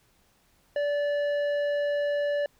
triangle tone with tanh clipping, 580 Hz, D5, 22 cents flat, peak -26 dBFS, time 0.76-2.46 s, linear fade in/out 2 ms, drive 14 dB, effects pink hiss -65 dBFS RMS until 2.59 s

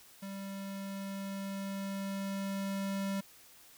square tone with level ramp, 196 Hz, G3, in tune, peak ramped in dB -41 to -33 dBFS, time 0.22-3.21 s, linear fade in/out 10 ms, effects white hiss -58 dBFS RMS until 3.77 s

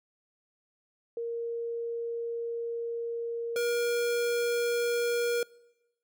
sine / square tone pair in turn, 466.2 / 475.2 Hz, A#4 / A#4, 0 / +33 cents, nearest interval unison, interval 33 cents, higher second, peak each -31 / -27 dBFS, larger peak second, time 1.17-3.56 / 3.56-5.43 s, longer first, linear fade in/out 2 ms, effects noise-tail reverb RT60 1.0 s tail -24 dB re dry

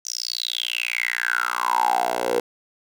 10% pulse tone with high-pass filter sweep, 60.1 Hz, B1, 46 cents flat, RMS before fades -24 dBFS, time 0.05-2.4 s, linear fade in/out 5 ms, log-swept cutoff 6000 to 470 Hz, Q 9.2, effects none

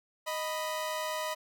sawtooth tone pair together, 622.3 / 987.8 Hz, D#5 / B5, 0 / 0 cents, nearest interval minor sixth, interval 800 cents, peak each -31 / -32 dBFS, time 0.26-1.35 s, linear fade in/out 20 ms, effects none

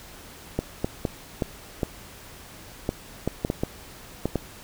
clicks, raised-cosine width 2 ms, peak -10 dBFS, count 12, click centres 0.59 / 0.845 / 1.052 / 1.422 / 1.832 / 2.891 / 3.276 / 3.449 / 3.501 / 3.635 / 4.256 / 4.357 s, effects pink hiss -45 dBFS RMS until 4.63 s

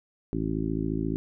harmonic tone, 54.3 Hz, A1, 22 cents flat, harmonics 1 / 2 / 3 / 4 / 5 / 6 / 7, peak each -35 / -37 / -32 / -37 / -31 / -33 / -36 dBFS, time 0.33-1.16 s, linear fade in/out 0 ms, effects none

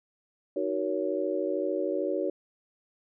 sine chord, D# minor seventh, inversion none, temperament just, 311.1 / 373.4 / 466.7 / 560 Hz, D#4 / F#4 / A#4 / C#5, 0 / +16 / +2 / +18 cents, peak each -33 / -31 / -34 / -31 dBFS, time 0.56-2.3 s, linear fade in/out 5 ms, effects none

